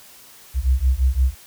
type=beating tone pair; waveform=sine; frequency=62 / 67.8 Hz; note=B1 / C#2; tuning=+7 / -38 cents; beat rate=5.8 Hz; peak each=-18 dBFS; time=0.54-1.35 s; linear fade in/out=50 ms; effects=white hiss -46 dBFS RMS until 1.46 s